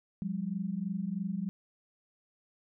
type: tone pair together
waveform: sine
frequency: 177.9 / 201 Hz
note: F3 / G3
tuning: +32 / +44 cents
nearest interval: major second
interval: 212 cents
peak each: -35 / -34 dBFS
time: 0.22-1.49 s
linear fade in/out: 0 ms
effects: none